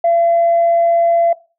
sine tone, 679 Hz, F5, 49 cents flat, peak -9 dBFS, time 0.04-1.33 s, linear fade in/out 5 ms, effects noise-tail reverb RT60 0.3 s tail -19 dB re dry + tanh soft clip ceiling -6 dBFS

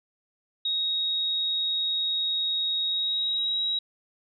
sine tone with pitch glide, 3770 to 3843 Hz, A#7 to B7, +19 to -48 cents, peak -24 dBFS, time 0.65-3.79 s, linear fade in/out 5 ms, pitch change +33 cents, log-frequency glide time 2.84-3.6 s, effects none

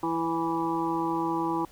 harmonic tone with a mistuned harmonic, 165.5 Hz, E3, 7 cents sharp, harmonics 1 / 2 / 3 / 5 / 6 / 7, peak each -39 / -28 / -40 / -33 / -31 / -37 dBFS, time 0.03-1.65 s, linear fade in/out 2 ms, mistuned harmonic 6, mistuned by -18 cents, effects pink hiss -55 dBFS RMS until 1.71 s

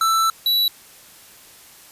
square tone pair in turn, 1327 / 3932 Hz, E6 / B7, +11 / -8 cents, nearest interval octave + perfect fifth, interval 1881 cents, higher second, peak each -16 dBFS, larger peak neither, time 0.01-0.3 / 0.46-0.68 s, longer first, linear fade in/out 2 ms, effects white hiss -46 dBFS RMS until 1.91 s + resampled to 32000 Hz

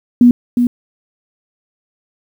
sine tone with echo, 242.8 Hz, B3, 29 cents flat, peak -3 dBFS, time 0.21-0.31 s, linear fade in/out 2 ms, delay 360 ms, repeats 1, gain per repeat -6 dB, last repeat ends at 0.67 s, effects 7-bit

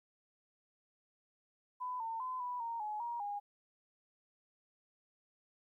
sine tone with pitch steps, 1001 / 905 / 1019 / 986 / 926 / 846 / 946 / 817 Hz, B5 / A5 / C6 / B5 / A#5 / G#5 / A#5 / G#5, +23 / +48 / -46 / -3 / -12 / +32 / +25 / -29 cents, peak -37 dBFS, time 1.8-3.4 s, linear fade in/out 20 ms, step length 200 ms, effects 13-bit

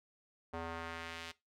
square tone with band-pass filter sweep, 83 Hz, E2, 12 cents sharp, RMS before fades -44 dBFS, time 0.53-1.32 s, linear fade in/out 10 ms, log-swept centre 780 to 3400 Hz, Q 0.95, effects noise-tail reverb RT60 0.2 s tail -18 dB re dry

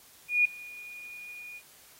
sine tone with ADSR envelope, 2445 Hz, D#7, 31 cents flat, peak -18 dBFS, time 0.28-1.62 s, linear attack 170 ms, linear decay 6 ms, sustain -23 dB, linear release 55 ms, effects white hiss -56 dBFS RMS until 1.99 s + AAC 48 kbps

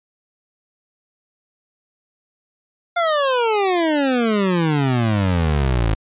25% pulse exponential sweep, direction down, 707 to 51.91 Hz, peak -12 dBFS, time 2.96-5.95 s, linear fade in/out 10 ms, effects resampled to 8000 Hz

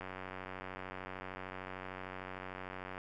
click train, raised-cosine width 0.5 ms, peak -28 dBFS, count 278, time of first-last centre 0.01-2.979 s, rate 93.3 Hz, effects none

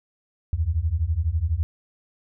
sine beating tone pair, 74.8 / 86.8 Hz, D2 / F2, +32 / -10 cents, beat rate 12 Hz, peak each -24 / -23 dBFS, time 0.53-1.63 s, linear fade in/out 0 ms, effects none

